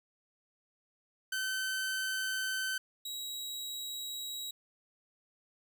sawtooth tone pair in turn, 1533 / 3855 Hz, G6 / B7, -39 / -43 cents, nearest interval octave + major third, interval 1596 cents, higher second, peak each -29 / -35 dBFS, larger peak first, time 1.32-2.78 / 3.05-4.51 s, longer neither, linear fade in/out 5 ms, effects none

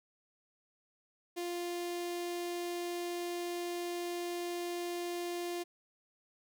sawtooth tone with notch filter, 349.2 Hz, F4, in tune, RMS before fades -38 dBFS, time 1.36-5.64 s, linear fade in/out 20 ms, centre 1300 Hz, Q 1.4, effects none

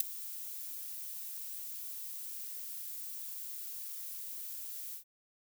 violet noise with ADSR envelope, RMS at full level -23 dBFS, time 0-5.04 s, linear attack 6 ms, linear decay 6 ms, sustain -20 dB, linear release 100 ms, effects none

